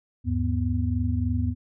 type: tone cluster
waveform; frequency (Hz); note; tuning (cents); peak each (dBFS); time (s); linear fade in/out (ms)
sine; 78.7 / 102 / 246.5; D#2 / G#2 / B3; +20 / -31 / -3; -26 / -26 / -28; 0.24-1.55; 50
effects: none